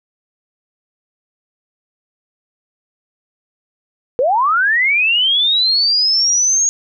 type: linear sweep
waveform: sine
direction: up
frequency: 466.2 to 6645 Hz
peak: -11 dBFS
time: 4.19-6.69 s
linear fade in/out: 0 ms
effects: none